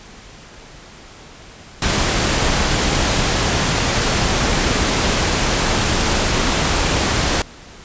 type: noise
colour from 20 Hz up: pink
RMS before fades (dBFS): -17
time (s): 1.82-7.42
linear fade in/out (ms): 2
effects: pink hiss -40 dBFS RMS until 7.84 s + resampled to 16000 Hz